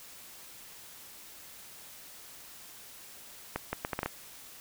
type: accelerating click train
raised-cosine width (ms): 0.5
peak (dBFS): -16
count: 7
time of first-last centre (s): 3.56-4.06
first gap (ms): 170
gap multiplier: 0.7
effects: white hiss -50 dBFS RMS until 4.6 s